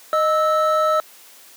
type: tone pair together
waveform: triangle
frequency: 620 / 1308.1 Hz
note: D#5 / E6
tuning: -6 / -14 cents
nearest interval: octave + minor second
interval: 1292 cents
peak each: -16 dBFS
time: 0.13-1 s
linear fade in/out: 0 ms
effects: white hiss -46 dBFS RMS until 1.56 s + high-pass 300 Hz 12 dB/octave